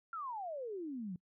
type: exponential sweep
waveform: sine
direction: down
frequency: 1396.9 to 170.8 Hz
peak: -39 dBFS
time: 0.13-1.16 s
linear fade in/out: 2 ms
effects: noise-tail reverb RT60 0.1 s tail -25 dB re dry